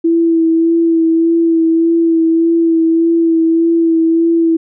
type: tone with vibrato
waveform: sine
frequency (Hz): 330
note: E4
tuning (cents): +2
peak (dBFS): -8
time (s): 0.04-4.57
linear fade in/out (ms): 10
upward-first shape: sine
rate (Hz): 1.7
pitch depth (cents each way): 22
effects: none